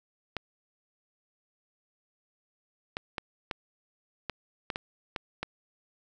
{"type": "clicks", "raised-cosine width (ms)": 0.3, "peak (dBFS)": -16, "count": 9, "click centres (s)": [0.367, 2.969, 3.182, 3.512, 4.297, 4.702, 4.759, 5.162, 5.43], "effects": []}